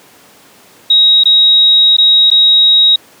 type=tone with dropouts; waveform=sine; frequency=3800 Hz; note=A#7; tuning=33 cents sharp; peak=-4 dBFS; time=0.9-2.96 s; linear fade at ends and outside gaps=5 ms; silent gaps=1.237-1.255 / 1.968-1.982 / 2.303-2.313 s; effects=pink hiss -42 dBFS RMS until 3.2 s + high-pass 200 Hz 12 dB/octave